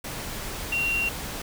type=tone in noise; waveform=sine; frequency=2752 Hz; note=F7; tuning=26 cents flat; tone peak=-23 dBFS; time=0.72-1.09 s; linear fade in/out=5 ms; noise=pink; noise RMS=-34 dBFS; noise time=0.04-1.42 s; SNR=+8 dB; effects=none